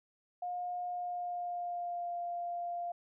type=tone with pitch glide; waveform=sine; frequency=714 to 696.9 Hz; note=F5 to F5; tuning=+38 to -4 cents; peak=-35 dBFS; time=0.42-2.92 s; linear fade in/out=5 ms; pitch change=-42 cents; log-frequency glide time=0.86-2.15 s; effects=none